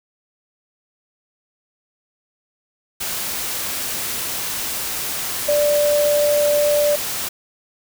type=tone in noise; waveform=sine; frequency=587.3 Hz; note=D5; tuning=in tune; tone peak=-14 dBFS; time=5.48-6.96 s; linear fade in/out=10 ms; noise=white; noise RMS=-25 dBFS; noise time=3-7.29 s; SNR=+8 dB; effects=none